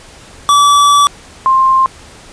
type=tone pair in turn; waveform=square / sine; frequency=1152 / 1055.1 Hz; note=D6 / C6; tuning=-34 / +14 cents; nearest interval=major second; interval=152 cents; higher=first; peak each=-6 dBFS; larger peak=neither; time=0.49-1.07 / 1.46-1.86 s; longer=first; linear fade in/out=0 ms; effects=pink hiss -37 dBFS RMS until 2.32 s + resampled to 22050 Hz